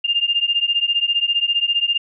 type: beating tone pair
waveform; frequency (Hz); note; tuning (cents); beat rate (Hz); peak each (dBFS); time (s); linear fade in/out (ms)
sine; 2800 / 2815; F7 / F7; +4 / +13; 15; -19; 0.04-1.98; 10
effects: none